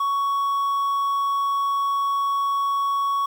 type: tone with quantisation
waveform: triangle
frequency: 1116 Hz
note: C#6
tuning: 11 cents sharp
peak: -18 dBFS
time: 0-3.26 s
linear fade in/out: 5 ms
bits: 8
effects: none